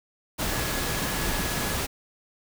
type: tone in noise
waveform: sine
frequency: 1685 Hz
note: G#6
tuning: 25 cents sharp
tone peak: -38 dBFS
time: 0.49-1.77 s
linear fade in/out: 20 ms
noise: pink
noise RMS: -28 dBFS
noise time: 0.38-1.87 s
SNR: -13 dB
effects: none